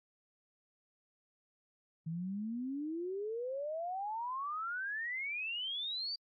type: exponential sweep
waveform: sine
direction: up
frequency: 157.4 to 4699 Hz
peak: -36 dBFS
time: 2.06-6.16 s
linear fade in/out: 10 ms
effects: AAC 48 kbps